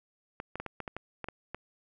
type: clicks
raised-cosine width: 0.5 ms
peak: -22 dBFS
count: 10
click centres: 0.401 / 0.556 / 0.6 / 0.663 / 0.803 / 0.878 / 0.966 / 1.243 / 1.286 / 1.546 s
effects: none